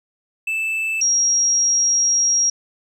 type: tone pair in turn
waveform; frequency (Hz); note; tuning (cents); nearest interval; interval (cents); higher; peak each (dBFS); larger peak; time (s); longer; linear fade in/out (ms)
triangle / sine; 2637 / 5636; E7 / F8; 0 / +15; octave + minor second; 1315; second; -18 / -14; second; 0.47-1.01 / 1.01-2.5; second; 5
effects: none